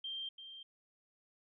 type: tone with echo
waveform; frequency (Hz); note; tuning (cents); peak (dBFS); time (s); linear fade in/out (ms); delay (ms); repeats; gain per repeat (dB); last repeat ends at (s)
sine; 3166; G7; +17; -39; 0.04-0.29; 5; 340; 1; -9; 0.63
effects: none